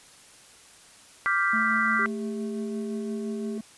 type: chord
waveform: sine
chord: G dominant seventh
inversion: second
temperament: equal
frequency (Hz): 1174.7 / 1396.9 / 1568 / 1975.5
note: D6 / F6 / G6 / B6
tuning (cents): 0 / 0 / 0 / 0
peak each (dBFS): -27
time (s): 1.26-2.06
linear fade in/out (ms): 0
type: tone with tremolo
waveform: triangle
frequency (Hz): 220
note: A3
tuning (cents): 0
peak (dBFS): -27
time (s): 1.53-3.61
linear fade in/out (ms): 5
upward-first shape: sine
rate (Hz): 5.8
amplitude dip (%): 25
type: tone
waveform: sine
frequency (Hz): 401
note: G4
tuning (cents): +39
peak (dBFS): -34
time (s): 1.99-3.58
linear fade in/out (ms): 2
effects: white hiss -52 dBFS RMS until 3.77 s + resampled to 24000 Hz